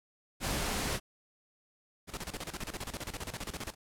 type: noise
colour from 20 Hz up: pink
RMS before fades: -33 dBFS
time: 0.4-1 s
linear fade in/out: 50 ms
type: noise with tremolo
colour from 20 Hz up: pink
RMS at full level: -38 dBFS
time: 2.07-3.75 s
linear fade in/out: 50 ms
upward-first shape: square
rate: 15 Hz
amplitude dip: 80%
effects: low-pass 12000 Hz 12 dB/octave